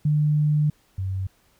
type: tone pair in turn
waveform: sine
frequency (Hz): 150 / 95.1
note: D3 / F#2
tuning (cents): +37 / +48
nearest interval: minor sixth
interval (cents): 789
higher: first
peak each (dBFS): -17 / -24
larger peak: first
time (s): 0.05-0.7 / 0.98-1.27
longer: first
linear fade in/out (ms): 5
effects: pink hiss -62 dBFS RMS until 1.59 s